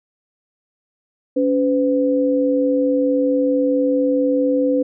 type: tone pair together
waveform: sine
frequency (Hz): 281.2 / 505.7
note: C#4 / B4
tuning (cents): +25 / +41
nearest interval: minor seventh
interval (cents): 1016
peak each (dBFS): -17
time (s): 1.36-4.83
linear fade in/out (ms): 10
effects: none